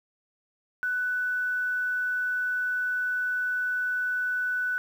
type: tone with quantisation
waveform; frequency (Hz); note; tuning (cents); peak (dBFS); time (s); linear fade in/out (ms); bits
sine; 1490; F#6; +12; -25; 0.83-4.78; 0; 9
effects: none